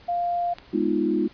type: tone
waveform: sine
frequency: 698.5 Hz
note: F5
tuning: in tune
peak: -22 dBFS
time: 0.08-0.54 s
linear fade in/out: 10 ms
type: click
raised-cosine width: 0.2 ms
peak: -20 dBFS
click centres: 0.585 s
type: chord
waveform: sine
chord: F half-diminished seventh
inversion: first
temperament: equal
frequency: 207.7 / 246.9 / 311.1 / 349.2 Hz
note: Ab3 / Cb4 / Eb4 / F4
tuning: 0 / 0 / 0 / 0 cents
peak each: -27 / -28 / -24 / -25 dBFS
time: 0.73-1.28 s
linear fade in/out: 10 ms
effects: pink hiss -51 dBFS RMS until 1.33 s + resampled to 11025 Hz